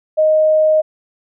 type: tone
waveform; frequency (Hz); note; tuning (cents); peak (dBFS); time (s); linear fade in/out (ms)
sine; 622.3; D#5; 0; -9; 0.17-0.82; 20
effects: none